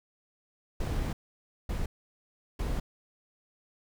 brown noise bursts at uneven times, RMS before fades -31 dBFS, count 3, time 0.8-1.13 / 1.69-1.86 / 2.59-2.8 s, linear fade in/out 5 ms, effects none

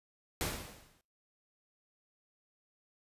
pink noise with exponential decay, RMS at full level -32 dBFS, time 0.41-1.01 s, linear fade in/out 0 ms, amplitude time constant 130 ms, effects noise-tail reverb RT60 0.4 s tail -25 dB re dry + resampled to 32000 Hz

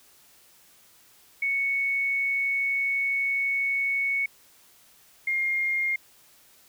sine tone pair in turn, 2217 / 2126 Hz, C#7 / C7, 0 / +27 cents, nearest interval minor second, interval 73 cents, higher first, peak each -23 dBFS, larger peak neither, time 1.42-4.26 / 5.27-5.96 s, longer first, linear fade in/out 5 ms, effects white hiss -57 dBFS RMS until 6.68 s

